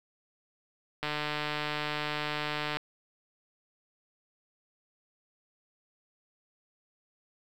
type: click train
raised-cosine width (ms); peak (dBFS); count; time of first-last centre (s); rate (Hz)
0.3; -16; 262; 1.03-2.77; 150
effects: 8-bit